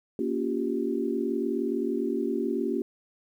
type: chord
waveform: sine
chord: G half-diminished seventh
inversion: first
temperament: just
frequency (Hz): 235.2 / 282.2 / 352.8 / 392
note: Bb3 / Db4 / F4 / G4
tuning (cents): +16 / +31 / +18 / 0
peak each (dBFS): -31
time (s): 0.19-2.82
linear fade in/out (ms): 2
effects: 10-bit